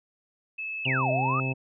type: tone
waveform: sine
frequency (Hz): 2604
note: E7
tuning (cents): -22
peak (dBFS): -31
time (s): 0.58-1.53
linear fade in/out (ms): 10
type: harmonic tone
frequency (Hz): 131.4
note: C3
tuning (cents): +8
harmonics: 1 / 2 / 3 / 4 / 5 / 6 / 7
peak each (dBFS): -28 / -34 / -38 / -40 / -42 / -44 / -45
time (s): 0.85-1.54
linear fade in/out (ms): 20
type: exponential two-way sweep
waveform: sine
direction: down then up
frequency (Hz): 2958 to 601 to 1286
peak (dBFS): -25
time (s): 0.85-1.4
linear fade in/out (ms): 2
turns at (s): 1.11
effects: none